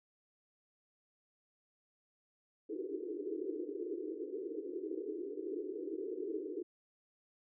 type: band-pass noise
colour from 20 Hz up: white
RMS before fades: -41 dBFS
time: 2.69-6.63 s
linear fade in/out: 10 ms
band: 300 to 450 Hz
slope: 96 dB/octave
effects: none